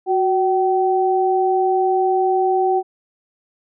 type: tone pair together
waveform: sine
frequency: 370 / 765.7 Hz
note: F#4 / G5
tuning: 0 / -41 cents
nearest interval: octave + minor second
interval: 1259 cents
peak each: -17 dBFS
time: 0.06-2.83 s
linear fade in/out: 50 ms
effects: none